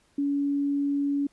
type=tone; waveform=sine; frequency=283.2 Hz; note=C#4; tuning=37 cents sharp; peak=-23 dBFS; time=0.18-1.27 s; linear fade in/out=5 ms; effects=pink hiss -65 dBFS RMS until 1.32 s + resampled to 24000 Hz